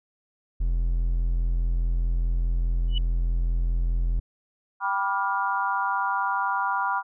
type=tone; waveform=triangle; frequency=42.41 Hz; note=E1; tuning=50 cents sharp; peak=-19 dBFS; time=0.6-4.2 s; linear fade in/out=10 ms
type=tone with exponential growth; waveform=sine; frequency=2960 Hz; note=F#7; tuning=in tune; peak=-25 dBFS; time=2.88-2.98 s; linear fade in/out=2 ms; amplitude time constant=21 ms
type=chord; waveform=sine; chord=G dominant seventh; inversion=none; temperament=just; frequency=784 / 980 / 1176 / 1411.2 Hz; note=G5 / B5 / D6 / F6; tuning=0 / -14 / +2 / +18 cents; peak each=-30 / -26 / -30 / -29 dBFS; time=4.8-7.03 s; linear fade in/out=50 ms
effects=none